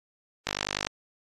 click train, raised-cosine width 0.2 ms, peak -9 dBFS, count 21, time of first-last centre 0.47-0.869 s, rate 50.1 Hz, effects AAC 32 kbps

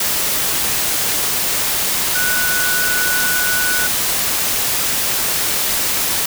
sine tone in noise, 1479 Hz, F#6, 1 cent flat, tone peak -18 dBFS, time 2.15-3.87 s, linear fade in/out 5 ms, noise white, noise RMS -18 dBFS, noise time 0-6.26 s, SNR -3 dB, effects none

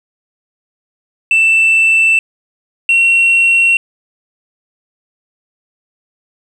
sine tone pair in turn, 2663 / 2728 Hz, E7 / F7, +17 / -41 cents, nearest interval unison, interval 42 cents, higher second, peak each -5 dBFS, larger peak neither, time 1.31-2.19 / 2.89-3.77 s, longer neither, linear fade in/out 2 ms, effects tanh soft clip ceiling -5 dBFS + 7-bit

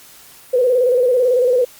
sine tone with vibrato, 498.4 Hz, B4, 16 cents sharp, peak -11 dBFS, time 0.53-1.65 s, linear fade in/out 10 ms, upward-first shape square, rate 18 Hz, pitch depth 54 cents each way, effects white hiss -43 dBFS RMS until 1.79 s + Opus 48 kbps

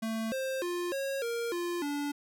square tone with pitch steps, 223.2 / 528 / 351.9 / 546 / 467.4 / 348.4 / 288.5 Hz, A3 / C5 / F4 / C#5 / A#4 / F4 / D4, +25 / +16 / +13 / -26 / +5 / -4 / -31 cents, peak -32 dBFS, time 0.02-2.12 s, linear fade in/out 10 ms, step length 300 ms, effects none

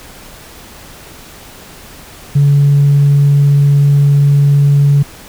sine tone, 142.4 Hz, C#3, 47 cents sharp, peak -4 dBFS, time 2.35-5.03 s, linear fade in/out 10 ms, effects tanh soft clip ceiling -2 dBFS + pink hiss -35 dBFS RMS until 5.28 s

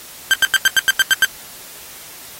30% pulse tone bursts, 1568 Hz, G6, in tune, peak -6 dBFS, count 9, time 0.31-1.248 s, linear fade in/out 0 ms, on 26 ms, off 88 ms, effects white hiss -37 dBFS RMS until 2.39 s + AAC 48 kbps

